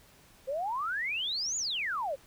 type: exponential two-way sweep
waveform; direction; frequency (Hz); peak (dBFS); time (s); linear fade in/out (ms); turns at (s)
sine; up then down; 510 to 7080 to 510; -30; 0.47-2.16; 20; 1.57
effects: pink hiss -59 dBFS RMS until 2.26 s